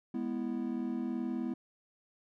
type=chord; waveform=triangle; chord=E major; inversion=first; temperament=equal; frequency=207.7 / 246.9 / 329.6 Hz; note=G#3 / B3 / E4; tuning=0 / 0 / 0 cents; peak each=-37 / -33 / -37 dBFS; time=0.14-1.54 s; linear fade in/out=5 ms; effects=none